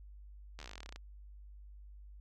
slowing click train, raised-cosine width 0.2 ms, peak -30 dBFS, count 18, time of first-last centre 0.59-0.96 s, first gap 12 ms, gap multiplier 1.07, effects added 50 Hz sine -50 dBFS peak until 2.2 s

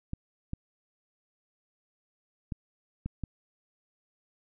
clicks, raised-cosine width 5 ms, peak -21 dBFS, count 5, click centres 0.134 / 0.534 / 2.522 / 3.06 / 3.237 s, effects none

